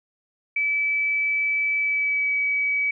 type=tone with pitch glide; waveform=sine; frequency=2303 to 2278 Hz; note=D7 to C#7; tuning=-34 to +47 cents; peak=-20 dBFS; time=0.56-2.91 s; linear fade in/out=5 ms; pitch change=-19 cents; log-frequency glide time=1.79-2.34 s; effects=none